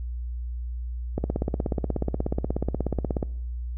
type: click train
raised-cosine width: 2 ms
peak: -12 dBFS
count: 35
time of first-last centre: 1.18-3.228 s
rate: 16.6 Hz
effects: noise-tail reverb RT60 0.8 s tail -24 dB re dry + added 60 Hz sine -29 dBFS peak until 3.77 s